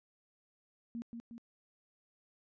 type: tone with echo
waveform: sine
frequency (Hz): 233.1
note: A#3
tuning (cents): 0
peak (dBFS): -38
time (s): 0.95-1.02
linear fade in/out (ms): 0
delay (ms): 180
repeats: 2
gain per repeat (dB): -4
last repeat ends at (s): 1.38
effects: resampled to 16000 Hz